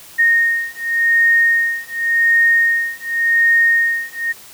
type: beating tone pair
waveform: sine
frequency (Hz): 1851 / 1851.89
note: A#6 / A#6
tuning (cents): -13 / -12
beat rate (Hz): 0.89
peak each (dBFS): -15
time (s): 0.18-4.33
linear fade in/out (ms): 20
effects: white hiss -40 dBFS RMS until 4.53 s